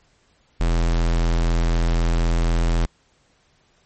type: tone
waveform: square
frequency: 42 Hz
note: E1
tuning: 33 cents sharp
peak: -17 dBFS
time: 0.6-2.86 s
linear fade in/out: 10 ms
effects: pink hiss -61 dBFS RMS until 3.85 s + MP3 32 kbps